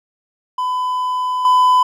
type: tone with level steps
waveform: triangle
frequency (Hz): 1005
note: B5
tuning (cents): +30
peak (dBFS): -15 / -7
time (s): 0.58-1.83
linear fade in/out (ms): 5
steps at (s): 1.45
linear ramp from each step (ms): 2
effects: none